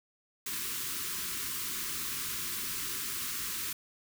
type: band-stop noise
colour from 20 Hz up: white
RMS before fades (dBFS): -36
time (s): 0.46-3.73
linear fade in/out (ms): 5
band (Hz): 430 to 990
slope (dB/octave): 96
effects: none